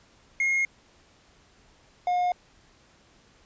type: tone pair in turn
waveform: triangle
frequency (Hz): 2148 / 716.8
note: C7 / F5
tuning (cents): +45 / +45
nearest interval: octave + perfect fifth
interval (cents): 1900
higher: first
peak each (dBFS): -20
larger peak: neither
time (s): 0.4-0.65 / 2.07-2.32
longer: neither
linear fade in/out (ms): 2
effects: pink hiss -59 dBFS RMS until 3.45 s + resampled to 16000 Hz